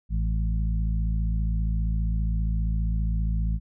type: harmonic tone with a mistuned harmonic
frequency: 55 Hz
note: A1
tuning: in tune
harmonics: 1 / 2 / 3 / 4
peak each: -23 / -32 / -32 / -40 dBFS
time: 0.09-3.6 s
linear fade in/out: 50 ms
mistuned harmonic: 4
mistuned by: -30 cents
effects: none